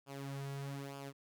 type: tone with flanger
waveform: sawtooth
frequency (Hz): 138.7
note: C#3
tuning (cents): +1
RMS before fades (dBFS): -44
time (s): 0.06-1.13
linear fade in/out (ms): 50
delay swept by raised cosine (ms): 0.5 to 3.9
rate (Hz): 1.1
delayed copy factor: -0.65
effects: none